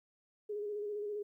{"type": "tone with vibrato", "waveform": "sine", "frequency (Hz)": 415.3, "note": "G#4", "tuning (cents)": 0, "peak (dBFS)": -36, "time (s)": [0.49, 1.23], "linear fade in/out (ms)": 10, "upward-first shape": "square", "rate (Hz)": 15, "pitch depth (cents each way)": 28, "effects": ["13-bit"]}